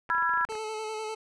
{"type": "clicks", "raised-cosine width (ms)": 0.5, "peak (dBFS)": -29, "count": 12, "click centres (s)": [0.092, 0.149, 0.182, 0.225, 0.294, 0.337, 0.375, 0.411, 0.451, 0.489, 0.523, 0.553]}
{"type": "chord", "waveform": "sine", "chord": "E major", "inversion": "second", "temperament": "equal with one note detuned", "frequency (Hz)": [987.8, 1353.2, 1661.2], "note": ["B5", "E6", "G#6"], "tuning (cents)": [0, 45, 0], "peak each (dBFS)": -28, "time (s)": [0.1, 0.45], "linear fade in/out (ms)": 0}
{"type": "tone with vibrato", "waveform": "25% pulse", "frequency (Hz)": 434.8, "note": "A4", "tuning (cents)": -21, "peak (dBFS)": -29, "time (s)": [0.49, 1.15], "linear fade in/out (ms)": 10, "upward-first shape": "square", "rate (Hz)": 10, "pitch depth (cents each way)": 21}
{"effects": ["resampled to 22050 Hz"]}